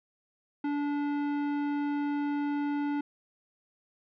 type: tone with tanh clipping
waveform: sine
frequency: 289.4 Hz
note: D4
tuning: 25 cents flat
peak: -30 dBFS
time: 0.64-3.01 s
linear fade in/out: 5 ms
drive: 15 dB
effects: none